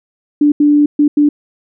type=tone bursts at uneven times; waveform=sine; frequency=293.7 Hz; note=D4; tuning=in tune; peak=-6 dBFS; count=4; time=0.41-0.52 / 0.6-0.86 / 0.99-1.08 / 1.17-1.29 s; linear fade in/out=5 ms; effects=none